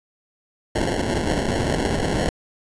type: noise with sample-and-hold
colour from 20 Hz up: white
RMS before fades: -22 dBFS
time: 0.75-2.29 s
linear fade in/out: 2 ms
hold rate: 1225 Hz
effects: resampled to 22050 Hz